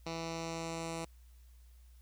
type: tone with low-pass filter sweep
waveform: 10% pulse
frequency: 164.81 Hz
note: E3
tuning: in tune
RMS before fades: -40 dBFS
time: 0.06-1.05 s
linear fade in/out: 5 ms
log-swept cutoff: 5100 to 8800 Hz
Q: 2
effects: added 60 Hz sine -55 dBFS peak until 2.01 s + white hiss -71 dBFS RMS until 2.01 s